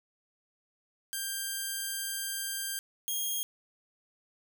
5% pulse tone pair in turn, 1587 / 3248 Hz, G6 / G#7, +21 / -39 cents, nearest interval octave, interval 1240 cents, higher second, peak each -22 dBFS, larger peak neither, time 1.13-2.79 / 3.08-3.43 s, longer first, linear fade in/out 0 ms, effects none

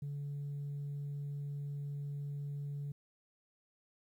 sine tone, 143.2 Hz, D3, 43 cents flat, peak -36 dBFS, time 0.02-2.92 s, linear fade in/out 5 ms, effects tanh soft clip ceiling -36 dBFS + 12-bit

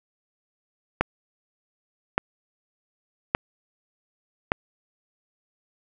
click train, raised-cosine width 0.5 ms, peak -4 dBFS, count 4, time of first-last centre 1.01-4.519 s, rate 0.855 Hz, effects none

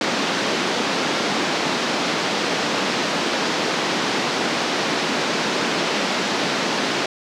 pink band-pass noise, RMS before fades -22 dBFS, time 0.01-7.06 s, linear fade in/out 2 ms, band 200 to 5600 Hz, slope 24 dB/octave, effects none

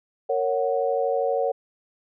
sine chord, F# major, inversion first, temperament just, 462.5 / 555 / 740 Hz, A#4 / C#5 / F#5, -14 / +2 / 0 cents, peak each -25 / -24 / -27 dBFS, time 0.29-1.52 s, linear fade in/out 10 ms, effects none

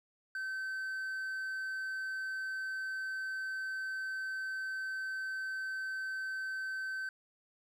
triangle tone, 1540 Hz, G6, 31 cents flat, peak -34 dBFS, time 0.35-7.09 s, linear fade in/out 2 ms, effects none

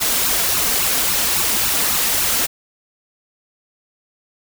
white noise with flanger, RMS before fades -18 dBFS, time 0-2.47 s, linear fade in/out 20 ms, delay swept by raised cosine 0.72 to 4.42 ms, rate 3.6 Hz, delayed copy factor +0.6, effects none

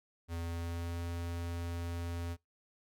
square tone with pitch glide, 84.2 to 85.47 Hz, E2 to F2, +37 to -37 cents, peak -37 dBFS, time 0.28-2.37 s, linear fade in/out 50 ms, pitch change +26 cents, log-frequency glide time 0.4-1.02 s, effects noise-tail reverb RT60 0.2 s tail -25 dB re dry

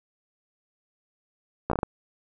slowing click train, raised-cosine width 1 ms, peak -11 dBFS, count 6, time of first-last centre 1.7-1.832 s, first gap 14 ms, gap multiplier 1.32, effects none

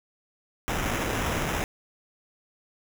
pink noise with sample-and-hold, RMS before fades -28 dBFS, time 0.68-1.64 s, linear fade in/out 0 ms, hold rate 4410 Hz, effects none

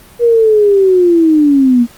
sine linear sweep, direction down, 480 to 232.1 Hz, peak -5 dBFS, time 0.19-1.87 s, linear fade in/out 50 ms, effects pink hiss -40 dBFS RMS until 1.97 s + Opus 32 kbps

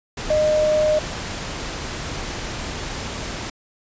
sine tone in noise, 613 Hz, D#5, 26 cents flat, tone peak -15 dBFS, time 0.3-0.99 s, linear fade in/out 5 ms, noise pink, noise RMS -29 dBFS, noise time 0.17-3.5 s, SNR +11 dB, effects resampled to 16000 Hz

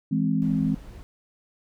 sine chord, E augmented, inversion none, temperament equal with one note detuned, 163.49 / 207.7 / 261.6 Hz, E3 / G#3 / B#3, -14 / 0 / 0 cents, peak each -25 dBFS, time 0.11-0.75 s, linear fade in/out 10 ms
brown noise, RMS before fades -42 dBFS, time 0.42-1.03 s, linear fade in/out 0 ms
effects none

